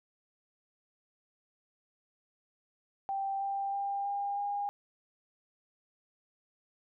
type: tone with pitch steps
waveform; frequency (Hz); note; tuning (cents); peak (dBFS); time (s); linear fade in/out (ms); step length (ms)
sine; 784 / 790.8 / 797.7 / 804.6 / 811.6; G5 / G5 / G5 / G5 / G#5; 0 / +15 / +30 / +45 / -40; -31; 3.09-4.69; 0; 320
effects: none